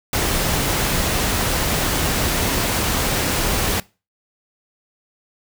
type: noise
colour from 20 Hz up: pink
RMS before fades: -20 dBFS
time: 0.13-3.8 s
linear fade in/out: 2 ms
effects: noise-tail reverb RT60 0.3 s tail -22 dB re dry